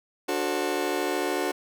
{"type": "chord", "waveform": "30% pulse", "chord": "D dominant seventh", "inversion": "none", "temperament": "just", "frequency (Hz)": [293.7, 367.1, 440.5, 528.6], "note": ["D4", "F#4", "A4", "C5"], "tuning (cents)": [0, -14, 2, 18], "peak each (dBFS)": [-29, -26, -30, -31], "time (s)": [0.28, 1.52], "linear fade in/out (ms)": 10, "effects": []}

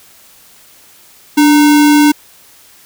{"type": "tone with sample-and-hold", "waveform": "sine", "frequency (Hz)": 293.7, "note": "D4", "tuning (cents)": 0, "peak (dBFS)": -4, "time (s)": [1.37, 2.12], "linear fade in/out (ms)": 10, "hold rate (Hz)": 1225, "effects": ["white hiss -43 dBFS RMS until 2.85 s"]}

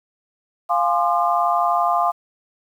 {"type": "chord", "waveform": "sine", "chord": "D half-diminished seventh", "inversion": "first", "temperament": "equal with one note detuned", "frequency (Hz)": [698.5, 830.6, 1046.5, 1202.8], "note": ["F5", "Ab5", "C6", "D6"], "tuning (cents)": [0, 0, 0, 41], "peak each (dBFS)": [-19, -24, -22, -22], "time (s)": [0.69, 2.12], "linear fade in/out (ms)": 20, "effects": ["8-bit"]}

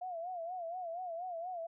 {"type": "tone with vibrato", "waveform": "sine", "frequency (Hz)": 699, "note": "F5", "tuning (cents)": 1, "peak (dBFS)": -38, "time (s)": [0.01, 1.67], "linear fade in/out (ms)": 10, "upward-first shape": "sine", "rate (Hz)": 4.2, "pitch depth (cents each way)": 110, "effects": []}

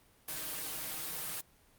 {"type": "noise with comb filter", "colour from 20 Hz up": "white", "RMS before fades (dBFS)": -39, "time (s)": [0.28, 1.41], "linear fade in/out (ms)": 5, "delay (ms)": 6.4, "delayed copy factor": 1, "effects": ["pink hiss -65 dBFS RMS until 1.78 s", "Opus 32 kbps"]}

